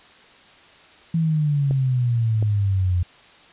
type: exponential sweep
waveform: sine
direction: down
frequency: 166.7 to 87.2 Hz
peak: -17 dBFS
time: 1.14-3.03 s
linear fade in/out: 5 ms
type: clicks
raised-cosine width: 2 ms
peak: -17 dBFS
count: 2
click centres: 1.71 / 2.426 s
effects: white hiss -49 dBFS RMS until 3.52 s + resampled to 8000 Hz